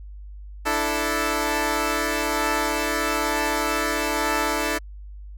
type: chord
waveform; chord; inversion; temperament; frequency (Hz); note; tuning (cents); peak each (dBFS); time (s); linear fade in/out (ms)
10% pulse; D suspended second; none; equal; 293.7 / 329.6 / 440; D4 / E4 / A4; 0 / 0 / 0; -18; 0.65-4.79; 20
effects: added 50 Hz sine -36 dBFS peak until 5.37 s